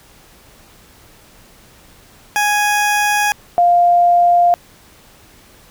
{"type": "tone pair in turn", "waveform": ["20% pulse", "sine"], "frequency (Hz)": [830.6, 699.8], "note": ["G#5", "F5"], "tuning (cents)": [0, 3], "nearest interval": "minor third", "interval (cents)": 297, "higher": "first", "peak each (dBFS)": -8, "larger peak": "neither", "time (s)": [[2.36, 3.32], [3.58, 4.54]], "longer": "neither", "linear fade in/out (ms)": 0, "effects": ["pink hiss -46 dBFS RMS until 5.7 s"]}